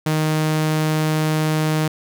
sawtooth tone, 155.56 Hz, D#3, in tune, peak -13 dBFS, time 0.06-1.88 s, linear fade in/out 5 ms, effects none

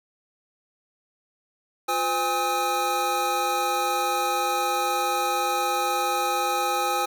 square tone cluster, 355 / 511 / 816 / 1277 Hz, F4 / C5 / G#5 / D#6, +28 / -41 / -31 / +45 cents, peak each -34 / -32 / -26 / -28 dBFS, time 1.88-7.06 s, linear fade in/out 10 ms, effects none

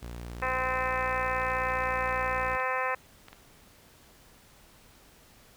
sawtooth tone, 59.1 Hz, A#1, 24 cents sharp, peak -34 dBFS, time 0.02-2.57 s, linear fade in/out 10 ms
harmonic tone, 258 Hz, C4, 24 cents flat, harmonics 2 / 3 / 4 / 5 / 6 / 7 / 8 / 9 / 10, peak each -34 / -36 / -32 / -36 / -39 / -34 / -39 / -42 / -40 dBFS, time 0.42-2.95 s, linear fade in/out 5 ms
clicks, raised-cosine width 0.3 ms, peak -30 dBFS, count 8, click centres 1.42 / 1.505 / 1.697 / 1.835 / 2.09 / 2.6 / 3.284 / 3.33 s
effects pink hiss -57 dBFS RMS until 5.56 s

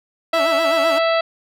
harmonic tone, 659.3 Hz, E5, in tune, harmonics 1 / 2 / 3 / 4 / 5 / 6 / 7, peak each -16 / -22 / -26 / -28 / -30 / -32 / -33 dBFS, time 0.33-1.21 s, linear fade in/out 5 ms
15% pulse tone with vibrato, 305 Hz, D#4, 34 cents flat, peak -18 dBFS, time 0.33-0.99 s, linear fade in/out 10 ms, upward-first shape sine, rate 7.8 Hz, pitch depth 160 cents each way
effects none

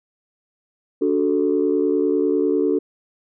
sine chord, D major, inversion none, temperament equal with one note detuned, 290 / 370 / 440 Hz, D4 / F#4 / A4, -22 / 0 / 0 cents, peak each -20 dBFS, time 1.01-2.79 s, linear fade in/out 10 ms, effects tanh soft clip ceiling -8 dBFS

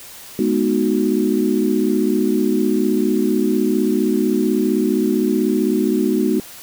sine chord, G# minor seventh, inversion none, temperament equal with one note detuned, 211.3 / 246.9 / 311.1 / 370 Hz, G#3 / B3 / D#4 / F#4, +30 / 0 / 0 / 0 cents, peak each -20 dBFS, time 0.39-6.4 s, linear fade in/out 2 ms, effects white hiss -38 dBFS RMS until 6.62 s

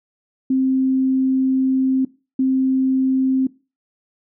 sine tone bursts at uneven times, 262.8 Hz, C4, 8 cents sharp, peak -14 dBFS, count 2, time 0.5-2.05 / 2.39-3.47 s, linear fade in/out 5 ms, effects noise-tail reverb RT60 0.3 s tail -20 dB re dry

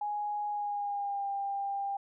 sine tone with pitch glide, 830.6 to 796.3 Hz, G#5 to G5, 0 to +27 cents, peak -31 dBFS, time 0.01-1.97 s, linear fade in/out 5 ms, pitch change -73 cents, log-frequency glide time 0.49-1.28 s, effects none

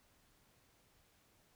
silence, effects pink hiss -71 dBFS RMS until 1.55 s

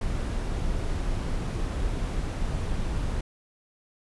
brown noise, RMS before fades -28 dBFS, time 0.01-3.21 s, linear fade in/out 5 ms, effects resampled to 24000 Hz

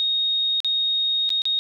sine tone with dropouts, 3729 Hz, A#7, in tune, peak -19 dBFS, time 0-1.59 s, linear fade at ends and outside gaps 0 ms, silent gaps 0.603-0.646 / 1.292-1.303 / 1.419-1.454 s, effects none

